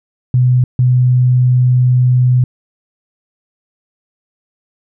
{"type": "tone bursts at uneven times", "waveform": "sine", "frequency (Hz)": 125.6, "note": "B2", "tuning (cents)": 30, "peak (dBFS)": -7, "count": 2, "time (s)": [[0.34, 0.64], [0.79, 2.44]], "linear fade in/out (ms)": 2, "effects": []}